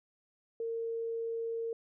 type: tone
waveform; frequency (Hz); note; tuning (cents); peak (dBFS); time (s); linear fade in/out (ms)
sine; 457.9; A#4; -31; -33; 0.6-1.73; 2
effects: none